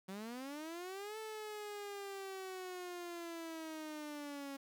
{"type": "linear two-way sweep", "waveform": "sawtooth", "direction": "up then down", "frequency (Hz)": [184.4, 440, 274.2], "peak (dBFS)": -40, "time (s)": [0.08, 4.57], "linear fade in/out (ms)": 10, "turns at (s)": 1.18, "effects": ["11-bit"]}